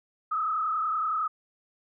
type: tone with frequency modulation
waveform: sine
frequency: 1273 Hz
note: D#6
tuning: 39 cents sharp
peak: -25 dBFS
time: 0.31-1.28 s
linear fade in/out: 10 ms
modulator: 30.8 Hz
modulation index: 1.6
effects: none